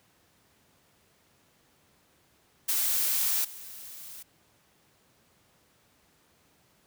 blue noise with level steps, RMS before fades -27 / -44 dBFS, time 2.68-4.23 s, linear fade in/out 10 ms, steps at 3.44 s, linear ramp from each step 10 ms, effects pink hiss -65 dBFS RMS until 6.86 s + high-pass 80 Hz 12 dB/octave

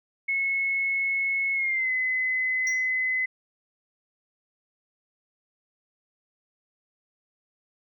sine tone with pitch glide, 2188 to 2030 Hz, C#7 to B6, -23 to +47 cents, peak -23 dBFS, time 0.28-3.26 s, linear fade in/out 10 ms, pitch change -130 cents, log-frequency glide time 1.54-1.91 s
triangle tone with exponential decay, 5770 Hz, F#8, 44 cents flat, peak -26 dBFS, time 2.67-2.9 s, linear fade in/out 1 ms, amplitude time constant 48 ms
effects none

